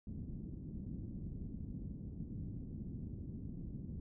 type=low-pass noise; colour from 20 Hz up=white; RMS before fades=-45 dBFS; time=0.07-4 s; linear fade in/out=2 ms; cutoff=230 Hz; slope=24 dB/octave; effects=none